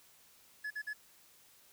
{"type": "tone bursts", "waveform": "triangle", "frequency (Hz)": 1705, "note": "G#6", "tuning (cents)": 45, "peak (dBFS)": -35, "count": 3, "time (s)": [0.64, 0.934], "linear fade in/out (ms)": 10, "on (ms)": 66, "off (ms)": 48, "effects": ["white hiss -63 dBFS RMS until 1.72 s"]}